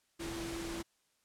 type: tone in noise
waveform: sine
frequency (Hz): 334.7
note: E4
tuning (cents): +26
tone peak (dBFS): -40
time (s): 0.19-0.83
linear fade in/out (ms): 20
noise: pink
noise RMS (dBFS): -43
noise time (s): 0.19-0.83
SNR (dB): 0
effects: white hiss -75 dBFS RMS until 1.24 s + low-pass 10000 Hz 12 dB/octave